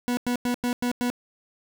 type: tone bursts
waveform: 40% pulse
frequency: 244.5 Hz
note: B3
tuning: 17 cents flat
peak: -22 dBFS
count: 6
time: 0.08-1.101 s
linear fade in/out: 0 ms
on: 91 ms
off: 95 ms
effects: none